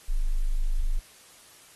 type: tone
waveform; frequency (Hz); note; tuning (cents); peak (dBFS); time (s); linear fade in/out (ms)
sine; 25.77; G#0; -12; -21; 0.08-1; 20
effects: white hiss -53 dBFS RMS until 1.75 s + AAC 32 kbps